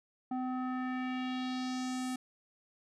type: tone with low-pass filter sweep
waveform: square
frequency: 255.1 Hz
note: C4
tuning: 44 cents flat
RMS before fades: -36 dBFS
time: 0.31-2.16 s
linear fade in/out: 5 ms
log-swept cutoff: 850 to 10000 Hz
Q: 2
effects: none